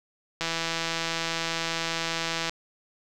click train, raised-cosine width 0.2 ms, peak -11 dBFS, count 345, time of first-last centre 0.41-2.495 s, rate 165 Hz, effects none

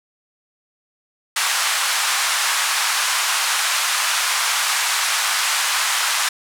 pink band-pass noise, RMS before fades -20 dBFS, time 1.36-6.29 s, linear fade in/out 5 ms, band 970 to 11000 Hz, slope 24 dB/octave, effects none

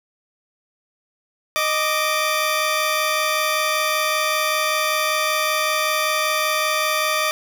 15% pulse tone pair together, 619.6 / 1174 Hz, D#5 / D6, -7 / -1 cents, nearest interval major seventh, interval 1106 cents, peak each -15 dBFS, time 1.56-7.31 s, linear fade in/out 0 ms, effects none

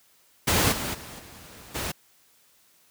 pink noise with level steps, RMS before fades -21 / -30 / -41 / -46 / -30 dBFS, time 0.47-1.92 s, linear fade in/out 10 ms, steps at 0.71 / 0.93 / 1.18 / 1.74 s, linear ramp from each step 20 ms, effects white hiss -61 dBFS RMS until 2.9 s + high-pass 60 Hz 12 dB/octave

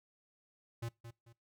square tone with echo, 116.54 Hz, A#2, in tune, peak -38 dBFS, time 0.82-0.89 s, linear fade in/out 10 ms, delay 220 ms, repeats 2, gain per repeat -10 dB, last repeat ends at 1.33 s, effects noise-tail reverb RT60 0.2 s tail -22 dB re dry

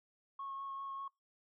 sine tone with vibrato, 1093 Hz, C#6, 25 cents flat, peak -40 dBFS, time 0.39-1.08 s, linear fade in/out 5 ms, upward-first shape triangle, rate 5.1 Hz, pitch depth 14 cents each way, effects noise-tail reverb RT60 0.2 s tail -25 dB re dry + tanh soft clip ceiling -36 dBFS

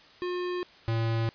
square tone pair in turn, 358.2 / 113.81 Hz, F4 / A#2, +44 / -41 cents, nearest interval octave + minor sixth, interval 1985 cents, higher first, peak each -30 / -26 dBFS, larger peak second, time 0.22-0.63 / 0.88-1.29 s, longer neither, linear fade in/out 0 ms, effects white hiss -54 dBFS RMS until 1.34 s + resampled to 11025 Hz

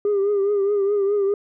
sine tone with vibrato, 403.1 Hz, G4, 48 cents sharp, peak -15 dBFS, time 0.05-1.34 s, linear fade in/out 2 ms, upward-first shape triangle, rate 4.8 Hz, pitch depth 68 cents each way, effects tanh soft clip ceiling -15 dBFS

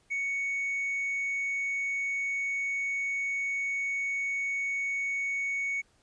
sine tone with tanh clipping, 2225 Hz, C#7, 6 cents sharp, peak -29 dBFS, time 0.1-5.82 s, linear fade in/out 20 ms, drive 1 dB, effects pink hiss -67 dBFS RMS until 6.02 s + resampled to 22050 Hz

